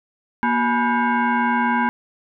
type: tone with frequency modulation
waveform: sine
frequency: 370 Hz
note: F#4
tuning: in tune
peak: -16 dBFS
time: 0.43-1.89 s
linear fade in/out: 0 ms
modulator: 608 Hz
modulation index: 2.2
effects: none